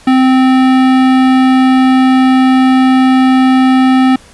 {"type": "tone with hard clipping", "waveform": "sine", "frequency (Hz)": 259.9, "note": "C4", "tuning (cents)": -11, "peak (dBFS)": -7, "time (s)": [0.07, 4.16], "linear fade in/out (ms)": 5, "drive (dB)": 18, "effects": ["pink hiss -40 dBFS RMS until 4.33 s", "resampled to 24000 Hz"]}